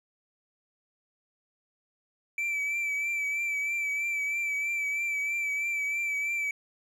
triangle tone with vibrato, 2318 Hz, D7, 23 cents flat, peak -26 dBFS, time 2.38-6.51 s, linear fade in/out 2 ms, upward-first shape triangle, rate 3.1 Hz, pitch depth 40 cents each way, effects none

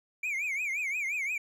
triangle tone with vibrato, 2300 Hz, D7, 37 cents flat, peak -28 dBFS, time 0.23-1.38 s, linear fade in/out 5 ms, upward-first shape triangle, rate 5.7 Hz, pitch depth 190 cents each way, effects none

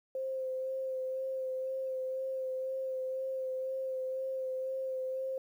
sine tone with vibrato, 523.3 Hz, C5, in tune, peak -33 dBFS, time 0.15-5.38 s, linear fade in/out 2 ms, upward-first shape sine, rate 2 Hz, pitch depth 17 cents each way, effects 11-bit

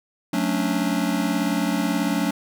square chord, D major seventh, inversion first, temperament just, 183.54 / 220.2 / 275.3 / 293.7 Hz, F#3 / A3 / C#4 / D4, -14 / +2 / -12 / 0 cents, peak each -27 dBFS, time 0.33-2.31 s, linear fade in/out 5 ms, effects none

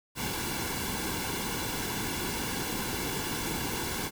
pink noise with comb filter, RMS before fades -33 dBFS, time 0.15-4.11 s, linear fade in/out 50 ms, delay 1.6 ms, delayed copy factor -0.65, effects none

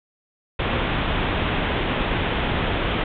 pink low-pass noise, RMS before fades -23 dBFS, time 0.59-3.04 s, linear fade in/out 5 ms, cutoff 3600 Hz, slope 96 dB/octave, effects none

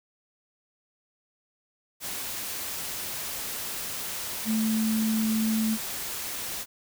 sine tone in noise, 220 Hz, A3, in tune, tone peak -23 dBFS, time 4.45-5.78 s, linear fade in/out 50 ms, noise white, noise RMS -34 dBFS, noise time 2-6.66 s, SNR +8 dB, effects none

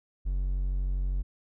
triangle tone, 46.25 Hz, F#1, in tune, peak -24 dBFS, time 0.25-1.23 s, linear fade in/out 20 ms, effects none

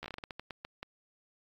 slowing click train, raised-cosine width 0.3 ms, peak -24 dBFS, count 13, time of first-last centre 0.03-0.83 s, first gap 13 ms, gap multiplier 1.27, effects AAC 64 kbps

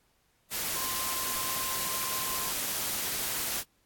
sine tone in noise, 1046.5 Hz, C6, in tune, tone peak -38 dBFS, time 0.74-2.53 s, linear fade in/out 50 ms, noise white, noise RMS -32 dBFS, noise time 0.5-3.64 s, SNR -9 dB, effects pink hiss -70 dBFS RMS until 3.85 s + AAC 64 kbps

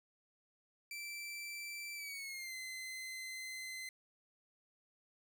sawtooth tone with pitch glide, 2336 to 2057 Hz, D7 to C7, -10 to -30 cents, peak -40 dBFS, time 0.91-3.89 s, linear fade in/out 2 ms, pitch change -220 cents, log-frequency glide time 1.95-2.55 s, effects none

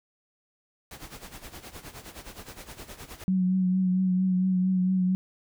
pink noise with tremolo, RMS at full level -41 dBFS, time 0.91-3.24 s, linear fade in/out 2 ms, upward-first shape sine, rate 9.6 Hz, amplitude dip 75%
sine tone with vibrato, 185.3 Hz, F#3, 3 cents sharp, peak -21 dBFS, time 3.28-5.15 s, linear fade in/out 0 ms, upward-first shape triangle, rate 4.4 Hz, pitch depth 34 cents each way
effects none

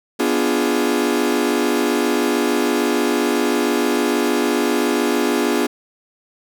40% pulse chord, B diminished seventh, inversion none, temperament equal, 246.9 / 293.7 / 349.2 / 415.3 Hz, B3 / D4 / F4 / Ab4, 0 / 0 / 0 / 0 cents, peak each -21 dBFS, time 0.19-5.67 s, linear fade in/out 10 ms, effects none

